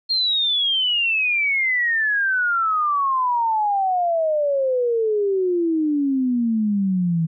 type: exponential sweep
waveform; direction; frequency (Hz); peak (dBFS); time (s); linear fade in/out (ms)
sine; down; 4252 to 160.1; -17; 0.09-7.27; 20
effects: none